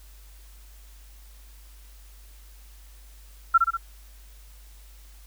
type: tone with echo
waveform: sine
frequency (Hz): 1356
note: E6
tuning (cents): +49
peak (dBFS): -12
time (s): 3.54-3.58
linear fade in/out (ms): 10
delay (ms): 64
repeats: 3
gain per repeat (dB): -4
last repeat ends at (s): 3.772
effects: added 50 Hz sine -46 dBFS peak until 5.26 s + white hiss -56 dBFS RMS until 5.26 s